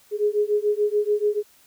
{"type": "beating tone pair", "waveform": "sine", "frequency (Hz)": [413.9, 420.8], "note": ["G#4", "G#4"], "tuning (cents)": [-6, 23], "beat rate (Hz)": 6.9, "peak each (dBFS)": [-22, -22], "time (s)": [0.11, 1.43], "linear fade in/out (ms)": 50, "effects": ["white hiss -56 dBFS RMS until 1.66 s"]}